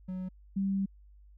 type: tone pair in turn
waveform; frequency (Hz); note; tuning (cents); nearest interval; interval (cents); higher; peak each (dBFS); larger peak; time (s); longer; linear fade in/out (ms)
triangle / sine; 185 / 195.05; F#3 / G3; 0 / -8; minor second; 92; second; -32 / -27; second; 0.08-0.29 / 0.56-0.86; second; 10
effects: added 50 Hz sine -53 dBFS peak until 1.37 s